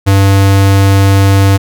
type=tone; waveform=square; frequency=98 Hz; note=G2; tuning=in tune; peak=-5 dBFS; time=0.06-1.58 s; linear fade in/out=20 ms; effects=none